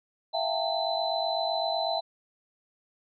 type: tone cluster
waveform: sine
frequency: 656 / 704 / 793 / 899 / 4022 Hz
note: E5 / F5 / G5 / A5 / B7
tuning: -9 / +14 / +20 / +37 / +31 cents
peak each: -30 / -33 / -34 / -36 / -32 dBFS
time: 0.33-2.01 s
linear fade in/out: 20 ms
effects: none